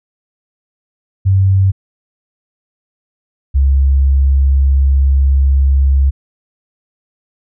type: tone pair in turn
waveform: sine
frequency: 96 / 68.07 Hz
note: G2 / C#2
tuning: -36 / -31 cents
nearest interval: tritone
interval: 595 cents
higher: first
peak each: -7 dBFS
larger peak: neither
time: 1.25-1.72 / 3.54-6.11 s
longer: second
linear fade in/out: 20 ms
effects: none